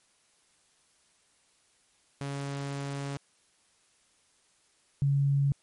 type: tone pair in turn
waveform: sawtooth / sine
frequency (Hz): 140 / 140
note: C#3 / C#3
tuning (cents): +18 / +18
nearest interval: unison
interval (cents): 0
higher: neither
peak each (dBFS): -29 / -22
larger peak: second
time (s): 2.21-3.17 / 5.02-5.52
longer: first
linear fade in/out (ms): 0
effects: white hiss -67 dBFS RMS until 5.62 s + MP3 48 kbps